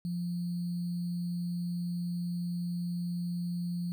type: tone with sample-and-hold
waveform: sine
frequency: 174.6 Hz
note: F3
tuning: in tune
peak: -31 dBFS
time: 0.05-3.92 s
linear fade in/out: 0 ms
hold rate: 4410 Hz
effects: none